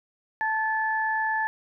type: tone pair together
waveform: sine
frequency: 880 / 1735.8 Hz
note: A5 / A6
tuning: 0 / -24 cents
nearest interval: octave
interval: 1176 cents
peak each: -26 dBFS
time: 0.41-1.47 s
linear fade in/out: 0 ms
effects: none